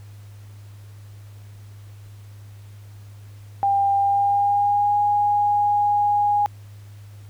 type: tone with pitch glide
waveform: sine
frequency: 797 to 823.7 Hz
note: G5 to G#5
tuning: +28 to -14 cents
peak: -16 dBFS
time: 3.63-6.46 s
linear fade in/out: 0 ms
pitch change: +58 cents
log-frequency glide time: 3.96-4.97 s
effects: added 102 Hz sine -39 dBFS peak until 7.29 s + pink hiss -55 dBFS RMS until 7.29 s